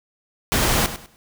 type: noise with echo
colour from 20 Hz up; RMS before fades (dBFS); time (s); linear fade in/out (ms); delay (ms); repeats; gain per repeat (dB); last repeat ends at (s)
pink; -19; 0.52-0.86; 0; 100; 3; -12; 1.16
effects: none